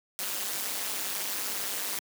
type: noise with amplitude modulation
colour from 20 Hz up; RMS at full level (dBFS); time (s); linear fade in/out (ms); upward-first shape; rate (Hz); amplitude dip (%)
white; -29; 0.19-1.99; 0; sine; 201; 90
effects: high-pass 200 Hz 12 dB/octave